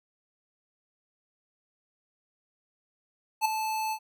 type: tone with ADSR envelope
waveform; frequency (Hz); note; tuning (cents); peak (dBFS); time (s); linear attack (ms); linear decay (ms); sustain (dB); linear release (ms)
square; 873; A5; -14; -20; 3.41-3.99; 43; 6; -9; 68
effects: none

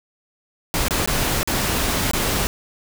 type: noise with dropouts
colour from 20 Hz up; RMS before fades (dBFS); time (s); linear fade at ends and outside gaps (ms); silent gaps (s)
pink; -21; 0.74-2.47; 0; 0.883-0.908 / 1.059-1.075 / 1.431-1.475 / 2.112-2.134
effects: none

